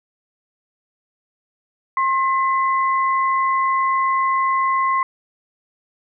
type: tone pair together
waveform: sine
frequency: 1066.9 / 2014 Hz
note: C6 / B6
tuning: +33 / +33 cents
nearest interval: major seventh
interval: 1100 cents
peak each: -16 / -25 dBFS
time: 1.97-5.03 s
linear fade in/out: 2 ms
effects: none